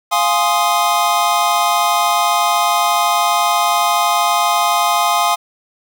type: chord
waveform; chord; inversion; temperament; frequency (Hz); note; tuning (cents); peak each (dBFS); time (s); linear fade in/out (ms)
square; F minor seventh; none; equal; 698.5 / 830.6 / 1046.5 / 1244.5; F5 / Ab5 / C6 / Eb6; 0 / 0 / 0 / 0; -19; 0.11-5.36; 20
effects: 8-bit